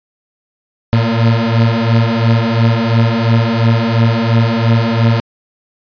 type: beating tone pair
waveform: 30% pulse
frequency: 113.3 / 116.2 Hz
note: A#2 / A#2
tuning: -49 / -5 cents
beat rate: 2.9 Hz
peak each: -10 dBFS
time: 0.93-5.2 s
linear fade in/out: 0 ms
effects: resampled to 11025 Hz